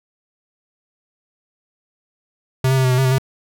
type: tone with pitch steps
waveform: square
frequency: 130.7 / 133 / 131.1 / 128 / 126.6 / 133.2 / 129.2 / 133.1 Hz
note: C3 / C3 / C3 / C3 / B2 / C3 / C3 / C3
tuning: -1 / +29 / +4 / -38 / +43 / +31 / -21 / +30 cents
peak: -14 dBFS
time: 2.64-3.184 s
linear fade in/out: 5 ms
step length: 68 ms
effects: none